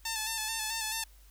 5% pulse tone with vibrato, 883 Hz, A5, 6 cents sharp, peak -20 dBFS, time 0.05-1.04 s, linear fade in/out 5 ms, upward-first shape square, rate 4.6 Hz, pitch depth 32 cents each way, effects added 50 Hz sine -54 dBFS peak until 1.3 s + white hiss -63 dBFS RMS until 1.3 s

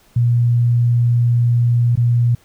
sine tone with dropouts, 119.6 Hz, A#2, 45 cents sharp, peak -11 dBFS, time 0.16-2.35 s, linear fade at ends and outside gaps 5 ms, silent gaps 1.956-1.974 s, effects pink hiss -53 dBFS RMS until 2.44 s

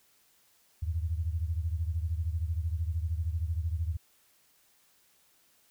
sine beating tone pair, 79 / 92 Hz, D#2 / F#2, +27 / -9 cents, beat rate 13 Hz, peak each -30 / -34 dBFS, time 0.82-3.97 s, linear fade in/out 10 ms, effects white hiss -66 dBFS RMS until 5.7 s

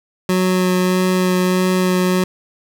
25% pulse tone with vibrato, 183.6 Hz, F#3, 13 cents flat, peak -10 dBFS, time 0.29-2.24 s, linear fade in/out 2 ms, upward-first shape sine, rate 1.6 Hz, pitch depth 10 cents each way, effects none

